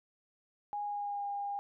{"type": "tone with pitch glide", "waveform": "sine", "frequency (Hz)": [824, 808], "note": ["G#5", "G#5"], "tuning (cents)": [-14, -48], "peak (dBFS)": -34, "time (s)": [0.73, 1.59], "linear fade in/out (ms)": 0, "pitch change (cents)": -34, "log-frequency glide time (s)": [0.85, 1.26], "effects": []}